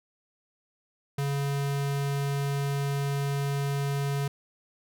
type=tone; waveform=square; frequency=140.5 Hz; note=C#3; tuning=24 cents sharp; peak=-27 dBFS; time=1.18-4.28 s; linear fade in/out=5 ms; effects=none